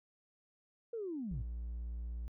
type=linear sweep; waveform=sine; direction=down; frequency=479.1 to 95 Hz; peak=-37 dBFS; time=0.93-1.42 s; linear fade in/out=5 ms
type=tone; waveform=triangle; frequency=58.4 Hz; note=A#1; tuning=4 cents sharp; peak=-36 dBFS; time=1.31-2.28 s; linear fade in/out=0 ms
effects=tanh soft clip ceiling -31 dBFS